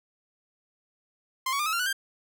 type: tone with pitch steps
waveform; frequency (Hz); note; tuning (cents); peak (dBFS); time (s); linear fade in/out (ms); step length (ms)
sawtooth; 1046.5 / 1121.6 / 1202.1 / 1288.4 / 1380.9 / 1480 / 1586.2; C6 / C#6 / D6 / E6 / F6 / F#6 / G6; 0 / +20 / +40 / -40 / -20 / 0 / +20; -22; 1.46-1.929; 5; 67
effects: none